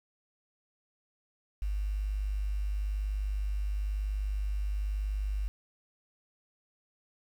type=tone with quantisation; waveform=sine; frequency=50.5 Hz; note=G#1; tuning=48 cents flat; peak=-29 dBFS; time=1.62-5.48 s; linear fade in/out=0 ms; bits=9; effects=none